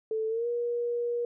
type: tone with pitch glide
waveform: sine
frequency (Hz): 440 to 477.1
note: A4 to A#4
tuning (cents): 0 to +40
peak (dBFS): -27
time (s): 0.11-1.25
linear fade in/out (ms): 2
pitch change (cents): +140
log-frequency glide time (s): 0.28-0.47
effects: none